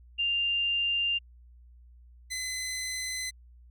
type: tone pair in turn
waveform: sine / 15% pulse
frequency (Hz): 2794 / 2031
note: F7 / B6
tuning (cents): 0 / +48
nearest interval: tritone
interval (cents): 552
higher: first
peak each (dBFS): -25 / -26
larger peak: first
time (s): 0.18-1.19 / 2.3-3.31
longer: neither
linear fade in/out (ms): 20
effects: added 60 Hz sine -51 dBFS peak until 3.7 s